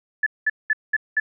sine tone bursts, 1731 Hz, A6, 29 cents flat, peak -16 dBFS, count 5, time 0.23-1.2 s, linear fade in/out 5 ms, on 34 ms, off 200 ms, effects none

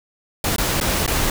pink noise with dropouts, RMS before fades -20 dBFS, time 0.44-1.3 s, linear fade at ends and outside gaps 2 ms, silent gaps 0.562-0.582 / 0.801-0.811 / 1.064-1.077 s, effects none

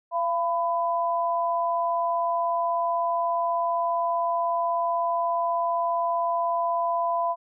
sine tone pair together, 684 / 1000.5 Hz, F5 / B5, -36 / +22 cents, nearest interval perfect fifth, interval 658 cents, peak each -25 dBFS, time 0.11-7.36 s, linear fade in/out 50 ms, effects none

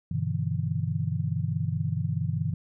sine chord, E minor seventh, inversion first, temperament just, 98.89 / 123.61 / 148.33 / 164.81 Hz, G2 / B2 / D3 / E3, +16 / +2 / +18 / 0 cents, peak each -31 dBFS, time 0.11-2.54 s, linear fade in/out 5 ms, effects none

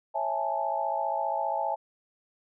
sine chord, A major seventh, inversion first, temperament just, 550 / 660 / 825 / 880 Hz, C#5 / E5 / G#5 / A5, -14 / +2 / -12 / 0 cents, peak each -36 / -32 / -31 / -31 dBFS, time 0.14-1.76 s, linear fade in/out 20 ms, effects none

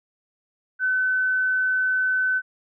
sine tone, 1515 Hz, F#6, 40 cents sharp, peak -19 dBFS, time 0.79-2.42 s, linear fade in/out 50 ms, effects none

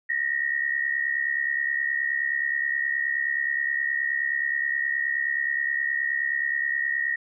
sine tone pair together, 1841.5 / 1911 Hz, A#6 / A#6, -22 / +43 cents, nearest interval minor second, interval 65 cents, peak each -26 dBFS, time 0.09-7.16 s, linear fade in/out 10 ms, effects none

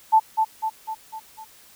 sine tone with echo, 880 Hz, A5, in tune, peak -11 dBFS, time 0.12-0.2 s, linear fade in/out 20 ms, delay 250 ms, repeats 5, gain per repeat -5 dB, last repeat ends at 1.45 s, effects white hiss -51 dBFS RMS until 1.75 s

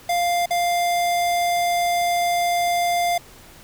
square tone with dropouts, 698.5 Hz, F5, in tune, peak -19 dBFS, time 0.09-3.18 s, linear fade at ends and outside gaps 5 ms, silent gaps 0.459-0.506 s, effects pink hiss -46 dBFS RMS until 3.63 s

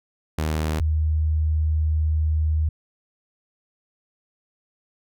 sawtooth / sine tone pair in turn, 77.78 / 77.78 Hz, D#2 / D#2, 0 / 0 cents, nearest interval unison, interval 0 cents, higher neither, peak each -18 dBFS, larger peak neither, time 0.38-0.8 / 0.8-2.69 s, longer second, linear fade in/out 5 ms, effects none

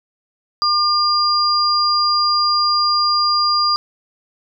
sine tone pair together, 1200 / 4800 Hz, D6 / D8, +37 / +37 cents, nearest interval 2 octaves, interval 2400 cents, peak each -16 dBFS, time 0.62-3.76 s, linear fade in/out 0 ms, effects none

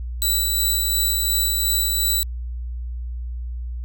10% pulse tone with tremolo, 3951 Hz, B7, in tune, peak -10 dBFS, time 0.22-2.23 s, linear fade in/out 0 ms, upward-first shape sine, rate 2.8 Hz, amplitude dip 25%, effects added 60 Hz sine -26 dBFS peak until 3.84 s

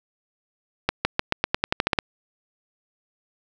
accelerating click train, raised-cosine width 0.3 ms, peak -3 dBFS, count 12, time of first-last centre 0.89-1.988 s, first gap 160 ms, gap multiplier 0.9, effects none

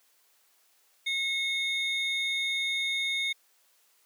triangle tone pair together, 2175 / 3658 Hz, C#7 / A#7, -33 / -33 cents, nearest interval major sixth, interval 900 cents, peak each -28 / -29 dBFS, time 1.06-3.33 s, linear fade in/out 10 ms, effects white hiss -66 dBFS RMS until 4.05 s + high-pass 400 Hz 12 dB/octave

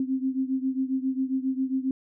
sine beating tone pair, 261.1 / 268.5 Hz, C4 / C4, -3 / +45 cents, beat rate 7.4 Hz, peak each -26 / -29 dBFS, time 0-1.91 s, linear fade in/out 2 ms, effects none

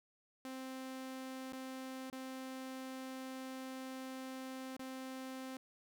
sawtooth tone with dropouts, 261.6 Hz, C4, in tune, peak -40 dBFS, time 0.45-5.57 s, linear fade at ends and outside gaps 1 ms, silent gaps 1.523-1.531 / 2.1-2.127 / 4.767-4.794 s, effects none

